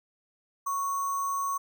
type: tone with sample-and-hold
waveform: sine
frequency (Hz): 1108.7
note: C#6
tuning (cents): 0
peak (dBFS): -27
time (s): 0.66-1.58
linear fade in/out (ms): 10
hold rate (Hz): 7350
effects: none